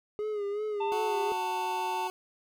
triangle tone with vibrato, 415.3 Hz, G#4, in tune, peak -28 dBFS, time 0.19-1.32 s, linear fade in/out 0 ms, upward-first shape sine, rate 2.7 Hz, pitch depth 58 cents each way
harmonic tone, 893 Hz, A5, 25 cents sharp, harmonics 1 / 3 / 4, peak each -30 / -43 / -49 dBFS, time 0.8-2.08 s, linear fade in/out 10 ms
20% pulse tone, 370 Hz, F#4, in tune, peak -30 dBFS, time 0.92-2.1 s, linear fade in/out 0 ms
effects none

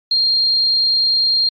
sine tone, 4210 Hz, C8, 10 cents sharp, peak -11 dBFS, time 0.11-1.49 s, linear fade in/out 5 ms, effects tanh soft clip ceiling -8 dBFS + MP3 32 kbps

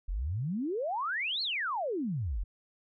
sine exponential two-way sweep, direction up then down, 39.22 to 4434 to 39.22 Hz, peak -30 dBFS, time 0.08-2.44 s, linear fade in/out 10 ms, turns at 1.42 s, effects none

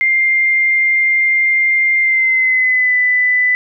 sine tone with pitch glide, 2104 to 1995.1 Hz, C7 to B6, +9 to +17 cents, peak -10 dBFS, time 0.01-3.55 s, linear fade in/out 0 ms, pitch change -92 cents, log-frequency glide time 1.98-2.95 s, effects none

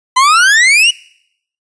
40% pulse exponential sweep, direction up, 997 to 2960 Hz, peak -5 dBFS, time 0.16-0.91 s, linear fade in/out 10 ms, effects noise-tail reverb RT60 0.7 s tail -23 dB re dry + resampled to 22050 Hz

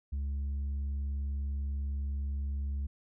sine tone with tanh clipping, 69.9 Hz, C#2, 15 cents sharp, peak -32 dBFS, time 0.12-2.87 s, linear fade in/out 10 ms, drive 3 dB, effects none

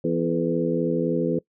harmonic tone with a mistuned harmonic, 83.6 Hz, E2, 25 cents sharp, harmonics 2 / 3 / 4 / 5 / 6, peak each -27 / -27 / -27 / -27 / -27 dBFS, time 0.04-1.39 s, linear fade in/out 5 ms, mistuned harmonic 5, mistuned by +47 cents, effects noise-tail reverb RT60 0.1 s tail -22 dB re dry

